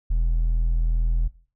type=tone with hard clipping; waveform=triangle; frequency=41.13 Hz; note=E1; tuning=3 cents flat; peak=-17 dBFS; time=0.1-1.28 s; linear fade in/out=10 ms; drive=1 dB; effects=noise-tail reverb RT60 0.4 s tail -18 dB re dry